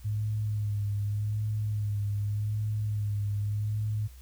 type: tone with vibrato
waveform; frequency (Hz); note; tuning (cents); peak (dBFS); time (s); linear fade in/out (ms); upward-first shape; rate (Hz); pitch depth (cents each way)
sine; 104.6; G#2; +13; -27; 0.04-4.08; 20; sine; 0.85; 39
effects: added 63 Hz sine -46 dBFS peak until 4.21 s + white hiss -59 dBFS RMS until 4.21 s